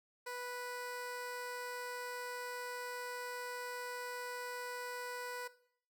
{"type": "tone", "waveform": "15% pulse", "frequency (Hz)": 492.5, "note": "B4", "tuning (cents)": -5, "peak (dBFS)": -35, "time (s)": [0.26, 5.48], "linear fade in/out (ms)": 10, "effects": ["noise-tail reverb RT60 0.6 s tail -17 dB re dry"]}